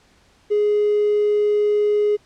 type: tone with hard clipping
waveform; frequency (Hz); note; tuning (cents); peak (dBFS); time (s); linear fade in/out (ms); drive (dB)
triangle; 416.9; G#4; +7; -15; 0.5-2.17; 20; 3
effects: pink hiss -56 dBFS RMS until 2.25 s + low-pass 7000 Hz 12 dB/octave